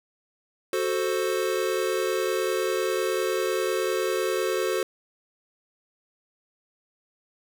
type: chord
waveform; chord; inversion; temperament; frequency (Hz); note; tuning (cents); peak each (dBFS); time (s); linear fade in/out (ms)
square; F# diminished; none; equal with one note detuned; 370 / 440 / 525.7; F#4 / A4 / C5; 0 / 0 / +8; -28 / -29 / -30; 0.73-4.83; 2
effects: none